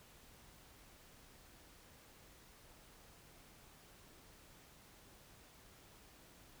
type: silence
effects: pink hiss -62 dBFS RMS until 6.6 s